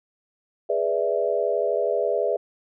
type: chord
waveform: sine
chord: E dominant seventh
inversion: first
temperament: equal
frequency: 415.3 / 493.9 / 587.3 / 659.3 Hz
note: G#4 / B4 / D5 / E5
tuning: 0 / 0 / 0 / 0 cents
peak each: -26 dBFS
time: 0.69-2.37 s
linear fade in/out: 10 ms
effects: none